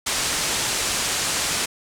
white low-pass noise, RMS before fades -24 dBFS, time 0.06-1.66 s, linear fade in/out 10 ms, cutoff 9000 Hz, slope 24 dB/octave, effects none

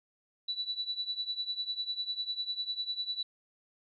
sine tone with tremolo, 3951 Hz, B7, in tune, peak -29 dBFS, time 0.48-3.23 s, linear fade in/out 5 ms, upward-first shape triangle, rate 10 Hz, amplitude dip 90%, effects none

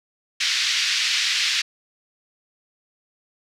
white band-pass noise, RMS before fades -22 dBFS, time 0.4-1.62 s, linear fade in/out 10 ms, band 1800 to 5100 Hz, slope 24 dB/octave, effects none

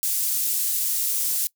pink high-pass noise, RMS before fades -24 dBFS, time 0.03-1.47 s, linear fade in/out 0 ms, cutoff 9600 Hz, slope 12 dB/octave, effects noise-tail reverb RT60 0.1 s tail -22 dB re dry

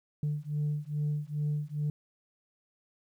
sine beating tone pair, 147.5 / 149.9 Hz, D3 / D3, +8 / +36 cents, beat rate 2.4 Hz, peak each -31 dBFS, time 0.23-1.9 s, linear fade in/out 2 ms, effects tanh soft clip ceiling -25 dBFS + 11-bit

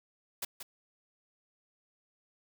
white noise with echo, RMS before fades -36 dBFS, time 0.42-0.45 s, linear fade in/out 5 ms, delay 180 ms, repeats 1, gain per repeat -8 dB, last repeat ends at 0.63 s, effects none

